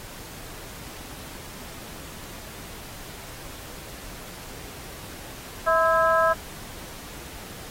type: harmonic tone with a mistuned harmonic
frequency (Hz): 325.6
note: E4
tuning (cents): -21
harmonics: 2 / 3 / 4 / 5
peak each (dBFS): -21 / -25 / -22 / -26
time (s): 5.66-6.34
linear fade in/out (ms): 20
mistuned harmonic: 3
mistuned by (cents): +74
effects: pink hiss -41 dBFS RMS until 7.7 s + AAC 48 kbps